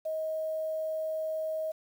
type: tone with quantisation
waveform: sine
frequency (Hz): 631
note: D#5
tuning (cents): +24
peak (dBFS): -30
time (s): 0.05-1.72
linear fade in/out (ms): 10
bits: 9
effects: none